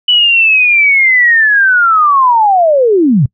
sine linear sweep, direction down, 2981 to 112 Hz, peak -5 dBFS, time 0.08-3.26 s, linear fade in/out 5 ms, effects noise-tail reverb RT60 0.1 s tail -25 dB re dry

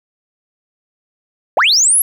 sine linear sweep, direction up, 462.2 to 11550 Hz, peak -7 dBFS, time 1.57-2.02 s, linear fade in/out 2 ms, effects tanh soft clip ceiling -5 dBFS + 8-bit

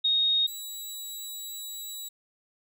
sine / 15% pulse tone pair in turn, 3729 / 3899 Hz, A#7 / B7, 0 / -23 cents, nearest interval minor second, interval 77 cents, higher second, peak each -21 / -29 dBFS, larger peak first, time 0.04-0.47 / 0.47-2.09 s, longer second, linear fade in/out 10 ms, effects none

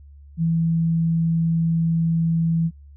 sine tone, 164.81 Hz, E3, in tune, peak -17 dBFS, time 0.37-2.71 s, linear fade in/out 50 ms, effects noise-tail reverb RT60 0.1 s tail -25 dB re dry + added 71 Hz sine -42 dBFS peak until 2.96 s

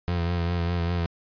30% pulse tone with vibrato, 86.2 Hz, F2, 22 cents flat, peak -21 dBFS, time 0.08-1.06 s, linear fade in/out 0 ms, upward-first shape sine, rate 5 Hz, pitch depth 37 cents each way, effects resampled to 11025 Hz

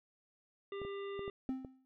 harmonic tone, 397.7 Hz, G4, 25 cents sharp, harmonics 1 / 3 / 5 / 7 / 9, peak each -40 / -50 / -54 / -57 / -59 dBFS, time 0.72-1.3 s, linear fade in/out 2 ms
clicks, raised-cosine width 2 ms, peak -33 dBFS, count 6, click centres 0.817 / 0.85 / 1.193 / 1.279 / 1.494 / 1.648 s
triangle tone with exponential decay, 261.6 Hz, C4, in tune, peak -30 dBFS, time 1.49-1.85 s, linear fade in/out 0 ms, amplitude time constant 78 ms
effects none

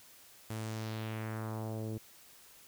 sawtooth tone with low-pass filter sweep, 110 Hz, A2, in tune, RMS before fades -39 dBFS, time 0.5-1.98 s, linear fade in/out 5 ms, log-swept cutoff 12000 to 370 Hz, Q 1.7, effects white hiss -58 dBFS RMS until 2.67 s

